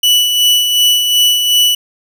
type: tone with tremolo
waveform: 40% pulse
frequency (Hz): 2960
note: F#7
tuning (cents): 0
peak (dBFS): -6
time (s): 0.03-1.75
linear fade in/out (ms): 5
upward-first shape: sine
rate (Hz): 2.7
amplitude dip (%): 45
effects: none